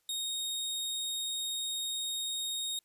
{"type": "tone", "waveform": "sawtooth", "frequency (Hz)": 3729, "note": "A#7", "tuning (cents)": 0, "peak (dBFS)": -30, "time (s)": [0.09, 2.79], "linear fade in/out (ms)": 2, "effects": ["white hiss -75 dBFS RMS until 2.84 s", "resampled to 32000 Hz"]}